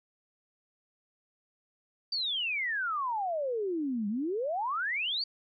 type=exponential two-way sweep; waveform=sine; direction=down then up; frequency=4699 to 198 to 4699 Hz; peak=-29 dBFS; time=2.12-5.24 s; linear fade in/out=5 ms; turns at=4.08 s; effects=none